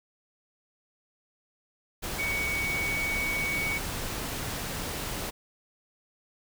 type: tone in noise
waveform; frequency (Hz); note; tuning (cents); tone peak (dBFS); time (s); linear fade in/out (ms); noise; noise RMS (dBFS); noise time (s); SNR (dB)
sine; 2242; C#7; +19; -28; 2.18-3.79; 20; pink; -34; 2.02-5.31; +3
effects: none